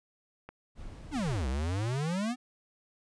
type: click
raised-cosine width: 0.5 ms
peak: -29 dBFS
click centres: 0.49 s
type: noise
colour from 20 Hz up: brown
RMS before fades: -43 dBFS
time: 0.75-1.46 s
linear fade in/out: 50 ms
type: exponential two-way sweep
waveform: square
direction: down then up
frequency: 324.9 to 61.74 to 258.6 Hz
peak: -30 dBFS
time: 1.11-2.36 s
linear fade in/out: 50 ms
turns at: 1.48 s
effects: resampled to 22050 Hz